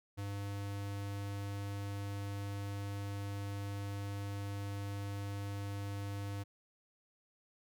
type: tone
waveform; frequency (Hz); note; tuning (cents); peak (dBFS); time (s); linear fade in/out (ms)
square; 100.4; G2; +42; -39; 0.17-6.44; 20
effects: none